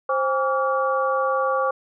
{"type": "tone cluster", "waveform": "sine", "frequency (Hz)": [527, 813, 1145, 1401], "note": ["C5", "G#5", "D6", "F6"], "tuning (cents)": [12, -37, -44, 5], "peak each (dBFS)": [-22, -28, -23, -30], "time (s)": [0.09, 1.71], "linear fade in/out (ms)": 5, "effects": []}